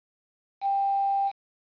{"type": "tone with quantisation", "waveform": "sine", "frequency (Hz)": 791, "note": "G5", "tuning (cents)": 15, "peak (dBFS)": -22, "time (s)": [0.61, 1.32], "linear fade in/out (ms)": 50, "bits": 7, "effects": ["resampled to 11025 Hz"]}